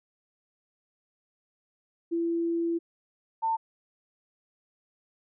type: tone pair in turn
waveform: sine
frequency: 336.3 / 897.8 Hz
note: E4 / A5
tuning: +35 / +35 cents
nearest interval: octave + perfect fourth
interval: 1700 cents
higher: second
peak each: -25 / -24 dBFS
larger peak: second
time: 2.11-2.79 / 3.42-3.57 s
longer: first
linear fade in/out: 20 ms
effects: none